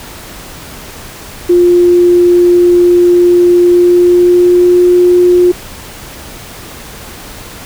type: tone with pitch glide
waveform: sine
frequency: 352.1 to 356.4 Hz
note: F4 to F4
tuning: +14 to +35 cents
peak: -3 dBFS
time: 1.49-5.52 s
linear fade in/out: 10 ms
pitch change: +21 cents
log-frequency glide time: 3.67-4.82 s
effects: pink hiss -29 dBFS RMS until 7.65 s